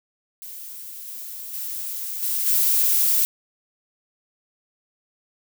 violet noise with level steps, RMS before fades -37 / -35 / -30 / -24 / -19 dBFS, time 0.42-3.25 s, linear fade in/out 0 ms, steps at 1.07 / 1.53 / 2.22 / 2.46 s, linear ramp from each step 10 ms, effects none

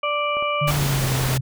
harmonic tone, 587.3 Hz, D5, in tune, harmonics 1 / 2 / 4 / 5, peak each -25 / -23 / -27 / -31 dBFS, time 0.03-0.71 s, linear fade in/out 5 ms
clicks, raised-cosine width 1 ms, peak -22 dBFS, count 3, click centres 0.369 / 0.425 / 0.789 s
sine tone with pitch glide, 146.83 to 130.81 Hz, D3 to C3, 0 to 0 cents, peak -20 dBFS, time 0.61-1.41 s, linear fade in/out 10 ms, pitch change -200 cents, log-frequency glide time 0.72-1.08 s
pink noise, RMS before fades -25 dBFS, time 0.67-1.38 s, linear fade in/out 10 ms
effects none

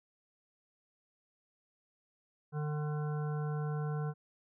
harmonic tone, 150 Hz, D3, 37 cents sharp, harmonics 1 / 3 / 5 / 7 / 9 / 10, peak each -33 / -43 / -47 / -50 / -52 / -53 dBFS, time 2.52-4.14 s, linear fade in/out 50 ms, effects none

